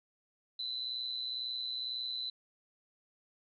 sine tone with amplitude modulation, 4009 Hz, B7, 25 cents sharp, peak -32 dBFS, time 0.59-2.3 s, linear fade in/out 5 ms, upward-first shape sine, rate 122 Hz, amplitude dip 75%, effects none

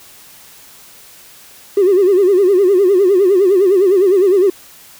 triangle tone with vibrato, 381.7 Hz, G4, 46 cents flat, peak -4 dBFS, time 1.77-4.5 s, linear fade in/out 5 ms, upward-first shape sine, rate 9.8 Hz, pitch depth 130 cents each way, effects tanh soft clip ceiling -5 dBFS + white hiss -41 dBFS RMS until 4.99 s

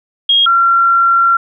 sine tone pair in turn, 3263 / 1368.8 Hz, G#7 / F6, -31 / -35 cents, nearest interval octave + minor third, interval 1504 cents, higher first, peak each -7 dBFS, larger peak neither, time 0.29-0.46 / 0.46-1.37 s, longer second, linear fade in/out 5 ms, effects none

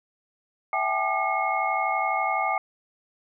sine tone cluster, 662 / 771 / 843 / 1202 / 2167 Hz, E5 / G5 / G#5 / D6 / C#7, +7 / -29 / +26 / +40 / -40 cents, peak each -32 / -27 / -30 / -28 / -29 dBFS, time 0.73-2.58 s, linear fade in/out 2 ms, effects none

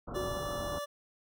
pink low-pass noise, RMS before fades -40 dBFS, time 0.07-0.79 s, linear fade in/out 10 ms, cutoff 1400 Hz, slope 96 dB/octave
25% pulse tone, 581 Hz, D5, 19 cents flat, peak -32 dBFS, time 0.14-0.86 s, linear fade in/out 20 ms
sine tone with exponential decay, 370 Hz, F#4, in tune, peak -34 dBFS, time 0.16-0.85 s, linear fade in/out 5 ms, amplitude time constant 150 ms
effects none

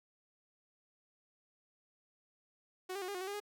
sawtooth tone with pitch steps, 370.2 / 399 / 365.2 / 404.5 / 362.8 / 378.5 / 405 / 413.7 Hz, F#4 / G4 / F#4 / G#4 / F#4 / F#4 / G#4 / G#4, +1 / +31 / -23 / -46 / -34 / +39 / -43 / -7 cents, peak -35 dBFS, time 2.89-3.402 s, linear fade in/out 10 ms, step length 64 ms, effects none

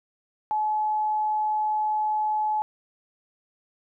sine tone, 855 Hz, A5, 50 cents flat, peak -22 dBFS, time 0.51-2.62 s, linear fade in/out 0 ms, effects none

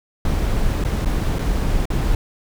brown noise with dropouts, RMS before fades -19 dBFS, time 0.25-2.15 s, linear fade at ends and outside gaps 2 ms, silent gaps 0.84-0.848 / 1.049-1.057 / 1.387-1.391 / 1.855-1.902 s, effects none

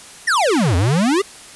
square exponential two-way sweep, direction down then up, 1975.5 to 82.41 to 421 Hz, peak -14 dBFS, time 0.27-1.22 s, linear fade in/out 10 ms, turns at 0.76 s, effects white hiss -39 dBFS RMS until 1.55 s + resampled to 24000 Hz

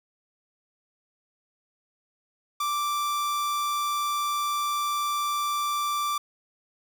45% pulse tone, 1173 Hz, D6, 2 cents flat, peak -25 dBFS, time 2.6-6.18 s, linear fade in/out 5 ms, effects none

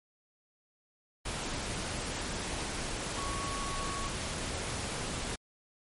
sine tone in noise, 1113 Hz, C#6, 7 cents sharp, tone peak -38 dBFS, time 3.17-4.08 s, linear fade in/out 10 ms, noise pink, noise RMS -36 dBFS, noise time 1.25-5.36 s, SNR -5 dB, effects MP3 48 kbps

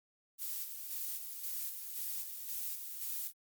violet noise with tremolo, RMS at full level -39 dBFS, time 0.38-3.33 s, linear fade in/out 50 ms, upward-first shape square, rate 1.9 Hz, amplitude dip 45%, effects Opus 48 kbps

